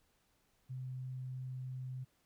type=tone; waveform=sine; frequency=128.8 Hz; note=C3; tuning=27 cents flat; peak=-40 dBFS; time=0.69-2.05 s; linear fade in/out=20 ms; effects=pink hiss -75 dBFS RMS until 2.25 s